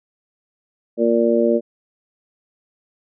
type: harmonic tone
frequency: 116.54 Hz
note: A#2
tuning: in tune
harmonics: 2 / 3 / 4 / 5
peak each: -19 / -19 / -19 / -19 dBFS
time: 0.97-1.61 s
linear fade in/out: 50 ms
effects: none